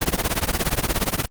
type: noise with tremolo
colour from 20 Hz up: pink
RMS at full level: -18 dBFS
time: 0.01-1.26 s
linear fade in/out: 10 ms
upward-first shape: triangle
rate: 17 Hz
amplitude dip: 100%
effects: Opus 24 kbps